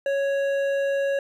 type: tone with hard clipping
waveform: sine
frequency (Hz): 554.4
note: C#5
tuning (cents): 0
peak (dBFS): -23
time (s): 0.06-1.19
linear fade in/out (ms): 2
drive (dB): 9
effects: none